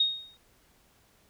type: tone with exponential decay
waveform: sine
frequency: 3729 Hz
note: A#7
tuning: in tune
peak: -19 dBFS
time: 0-0.37 s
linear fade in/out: 5 ms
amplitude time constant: 80 ms
effects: pink hiss -64 dBFS RMS until 1.29 s